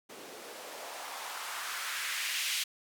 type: noise with band-pass filter sweep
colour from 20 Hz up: blue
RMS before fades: -38 dBFS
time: 0.09-2.64 s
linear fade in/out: 10 ms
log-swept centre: 320 to 2900 Hz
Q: 1.7
effects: none